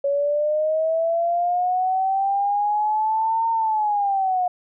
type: linear two-way sweep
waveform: sine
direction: up then down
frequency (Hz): 557 to 915 to 716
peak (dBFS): -18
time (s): 0.04-4.48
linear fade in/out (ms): 5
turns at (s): 3.5
effects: none